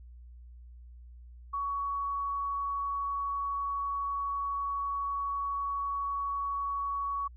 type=tone; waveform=sine; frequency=1122 Hz; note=C#6; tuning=21 cents sharp; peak=-30 dBFS; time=1.53-7.28 s; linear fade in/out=10 ms; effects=added 60 Hz sine -47 dBFS peak until 7.36 s